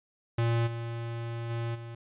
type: tone with level steps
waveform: square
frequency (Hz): 116.54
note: A#2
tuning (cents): 0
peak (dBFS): -25 / -34 / -31 / -40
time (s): 0.38-1.95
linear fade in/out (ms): 5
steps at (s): 0.66 / 1.49 / 1.74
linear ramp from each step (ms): 20
effects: resampled to 8000 Hz